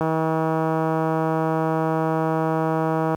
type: click train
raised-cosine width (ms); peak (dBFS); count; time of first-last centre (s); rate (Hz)
1; -9; 503; 0.01-3.147; 160
effects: high-pass 60 Hz 12 dB/octave + 8-bit